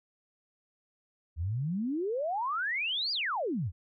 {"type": "exponential two-way sweep", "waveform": "sine", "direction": "up then down", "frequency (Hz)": [74.7, 4963, 74.7], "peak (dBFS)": -29, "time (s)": [1.36, 3.72], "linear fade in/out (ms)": 50, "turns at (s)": 3.12, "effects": []}